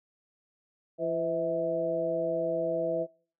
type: harmonic tone with a mistuned harmonic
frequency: 168.1 Hz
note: E3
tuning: 34 cents sharp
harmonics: 1 / 2 / 3 / 4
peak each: -41 / -35 / -31 / -30 dBFS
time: 0.98-3.07 s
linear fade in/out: 50 ms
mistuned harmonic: 4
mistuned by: -61 cents
effects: noise-tail reverb RT60 0.5 s tail -26 dB re dry